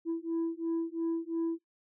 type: beating tone pair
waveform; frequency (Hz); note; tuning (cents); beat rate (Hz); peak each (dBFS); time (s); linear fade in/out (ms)
sine; 329.6 / 332.5; E4 / E4; 0 / +15; 2.9; -31; 0.05-1.59; 50
effects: noise-tail reverb RT60 0.1 s tail -17 dB re dry + tanh soft clip ceiling -27 dBFS